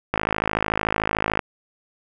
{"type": "click train", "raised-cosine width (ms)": 0.5, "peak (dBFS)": -5, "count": 68, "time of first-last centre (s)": [0.14, 1.392], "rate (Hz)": 53.5, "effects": []}